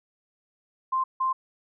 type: tone bursts at uneven times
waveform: sine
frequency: 1046.5 Hz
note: C6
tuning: in tune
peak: -22 dBFS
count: 2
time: 0.92-1.04 / 1.2-1.33 s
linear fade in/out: 10 ms
effects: none